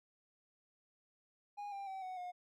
triangle tone with pitch steps, 820 / 793.4 / 767.7 / 742.9 / 718.8 Hz, G#5 / G5 / G5 / F#5 / F5, -22 / +21 / -36 / +7 / +50 cents, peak -40 dBFS, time 1.57-2.32 s, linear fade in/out 20 ms, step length 150 ms, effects none

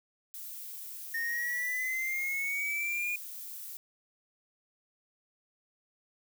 violet noise, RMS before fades -43 dBFS, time 0.34-3.77 s, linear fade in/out 0 ms
triangle exponential sweep, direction up, 1831 to 2449 Hz, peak -29 dBFS, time 1.14-3.16 s, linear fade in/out 5 ms
effects none

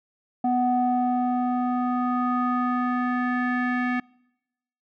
square tone with low-pass filter sweep, 248.1 Hz, B3, 8 cents sharp, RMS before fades -24 dBFS, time 0.44-4 s, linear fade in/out 5 ms, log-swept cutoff 700 to 2000 Hz, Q 4.1, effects noise-tail reverb RT60 0.9 s tail -26 dB re dry

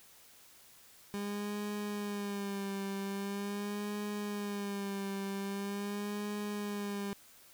30% pulse tone with vibrato, 201.9 Hz, G#3, 49 cents flat, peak -33 dBFS, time 1.14-7.13 s, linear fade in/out 0 ms, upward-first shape sine, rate 0.43 Hz, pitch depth 46 cents each way, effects white hiss -59 dBFS RMS until 7.53 s

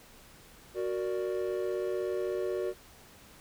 triangle chord, Gb augmented, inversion none, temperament equal, 370 / 466.2 / 587.3 Hz, Gb4 / Bb4 / D5, 0 / 0 / 0 cents, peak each -30 / -34 / -35 dBFS, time 0.74-2.74 s, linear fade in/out 50 ms, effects pink hiss -55 dBFS RMS until 3.4 s

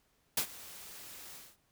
white noise with ADSR envelope, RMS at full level -29 dBFS, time 0.37-1.57 s, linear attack 5 ms, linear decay 83 ms, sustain -20 dB, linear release 220 ms, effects pink hiss -73 dBFS RMS until 1.71 s

